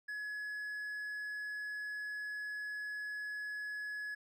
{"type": "tone", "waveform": "triangle", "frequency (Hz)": 1692, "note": "G#6", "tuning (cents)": 32, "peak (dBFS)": -37, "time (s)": [0.08, 4.15], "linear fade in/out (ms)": 10, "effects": []}